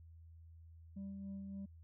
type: tone with tremolo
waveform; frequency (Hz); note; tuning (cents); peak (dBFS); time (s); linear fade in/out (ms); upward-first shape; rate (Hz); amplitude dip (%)
sine; 196; G3; 0; -40; 0.96-1.66; 10; sine; 3.5; 35
effects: tanh soft clip ceiling -42 dBFS + added 82 Hz sine -55 dBFS peak until 1.83 s